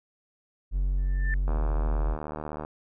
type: tone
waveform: triangle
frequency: 46.25 Hz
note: F#1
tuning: in tune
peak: -21 dBFS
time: 0.71-2.17 s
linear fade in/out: 50 ms
type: tone with exponential growth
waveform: sine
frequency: 1774 Hz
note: A6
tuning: 14 cents sharp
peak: -27 dBFS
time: 0.98-1.34 s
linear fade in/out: 1 ms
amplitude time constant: 78 ms
type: click train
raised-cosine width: 1 ms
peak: -21 dBFS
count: 90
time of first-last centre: 1.48-2.65 s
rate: 76.1 Hz
effects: none